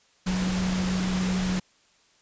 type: tone in noise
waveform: sine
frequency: 185 Hz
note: F#3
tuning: in tune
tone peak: -24 dBFS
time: 0.26-1.6 s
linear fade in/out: 10 ms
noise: pink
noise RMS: -32 dBFS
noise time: 0.26-1.6 s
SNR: +5 dB
effects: white hiss -62 dBFS RMS until 2.21 s + resampled to 16000 Hz